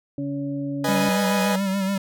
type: harmonic tone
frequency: 140.8 Hz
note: C#3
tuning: 27 cents sharp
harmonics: 1 / 2 / 4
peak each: -31 / -26 / -36 dBFS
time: 0.18-1.09 s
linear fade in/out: 2 ms
type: chord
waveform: sawtooth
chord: G# minor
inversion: first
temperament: equal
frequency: 493.9 / 622.3 / 830.6 Hz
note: B4 / D#5 / G#5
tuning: 0 / 0 / 0 cents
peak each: -23 dBFS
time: 0.84-1.56 s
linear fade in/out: 5 ms
type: tone with vibrato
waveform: square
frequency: 194.3 Hz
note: G3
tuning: 15 cents flat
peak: -22 dBFS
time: 0.88-1.98 s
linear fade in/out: 5 ms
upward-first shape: sine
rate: 7 Hz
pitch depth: 47 cents each way
effects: none